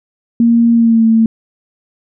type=tone with pitch glide; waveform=sine; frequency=233.1 to 224.6 Hz; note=A#3 to A3; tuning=0 to +36 cents; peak=-6 dBFS; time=0.4-1.26 s; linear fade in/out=2 ms; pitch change=-64 cents; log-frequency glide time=0.73-1.05 s; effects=none